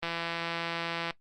click train, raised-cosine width 0.3 ms, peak -17 dBFS, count 182, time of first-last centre 0.03-1.107 s, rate 168 Hz, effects noise-tail reverb RT60 0.1 s tail -18 dB re dry + Opus 32 kbps

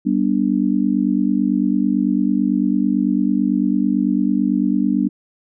sine chord, G major, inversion none, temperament just, 196 / 245 / 294 Hz, G3 / B3 / D4, 0 / -14 / +2 cents, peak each -19 dBFS, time 0.05-5.09 s, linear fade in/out 20 ms, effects none

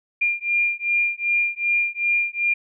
sine beating tone pair, 2400 / 2402.6 Hz, D7 / D7, +37 / +39 cents, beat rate 2.6 Hz, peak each -22 dBFS, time 0.21-2.54 s, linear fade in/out 10 ms, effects none

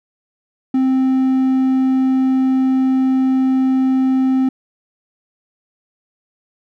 triangle tone, 261.9 Hz, C4, 2 cents sharp, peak -10 dBFS, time 0.74-4.49 s, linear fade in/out 5 ms, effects none

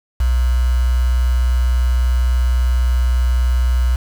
sine tone with quantisation, 61.8 Hz, B1, 2 cents sharp, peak -12 dBFS, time 0.2-3.96 s, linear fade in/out 5 ms, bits 5, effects none

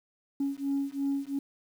sine beating tone pair, 276.4 / 279.3 Hz, C#4 / C#4, -5 / +13 cents, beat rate 2.9 Hz, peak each -30 dBFS, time 0.4-1.39 s, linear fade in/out 5 ms, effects tanh soft clip ceiling -23 dBFS + 9-bit

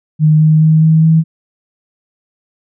sine tone with pitch steps, 154.3 / 155.91 / 157.54 / 159.19 / 160.85 Hz, D#3 / D#3 / D#3 / D#3 / E3, -14 / +4 / +22 / +40 / -42 cents, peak -5 dBFS, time 0.19-1.24 s, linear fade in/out 50 ms, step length 210 ms, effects none

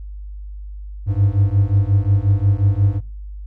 triangle beating tone pair, 97 / 102.6 Hz, G2 / G#2, -18 / -21 cents, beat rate 5.6 Hz, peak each -14 dBFS, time 1.06-3.01 s, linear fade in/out 50 ms, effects noise-tail reverb RT60 0.4 s tail -25 dB re dry + added 50 Hz sine -29 dBFS peak until 3.46 s

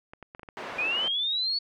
clicks, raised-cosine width 0.5 ms, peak -28 dBFS, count 10, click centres 0.135 / 0.227 / 0.349 / 0.395 / 0.432 / 0.488 / 0.724 / 0.772 / 0.812 / 0.852 s
pink band-pass noise, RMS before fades -38 dBFS, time 0.57-1.08 s, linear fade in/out 0 ms, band 420 to 2200 Hz, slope 12 dB/octave
sine linear sweep, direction up, 2403 to 4468 Hz, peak -25 dBFS, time 0.78-1.59 s, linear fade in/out 10 ms
effects none

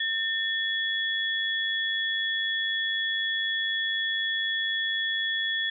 sine tone pair together, 1800 / 3376 Hz, A6 / G#7, +39 / +28 cents, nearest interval major seventh, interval 1089 cents, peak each -28 dBFS, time 0-5.7 s, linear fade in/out 5 ms, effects none

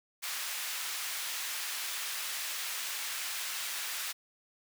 pink high-pass noise, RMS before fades -37 dBFS, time 0.22-4.13 s, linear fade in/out 20 ms, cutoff 1700 Hz, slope 12 dB/octave, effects none

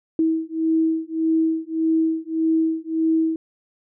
sine beating tone pair, 321.5 / 323.2 Hz, E4 / E4, -43 / -34 cents, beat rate 1.7 Hz, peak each -21 dBFS, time 0.19-3.36 s, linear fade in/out 2 ms, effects none

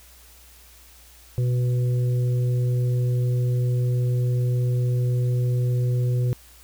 harmonic tone, 123.47 Hz, B2, in tune, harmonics 1 / 3 / 4, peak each -19 / -35 / -36 dBFS, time 1.38-6.33 s, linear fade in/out 0 ms, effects added 60 Hz sine -51 dBFS peak until 6.63 s + white hiss -51 dBFS RMS until 6.63 s

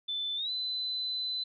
sine tone with pitch glide, 3520 to 4020 Hz, A7 to B7, 0 to +30 cents, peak -31 dBFS, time 0.08-1.44 s, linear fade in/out 10 ms, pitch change +230 cents, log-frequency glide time 0.36-0.51 s, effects none

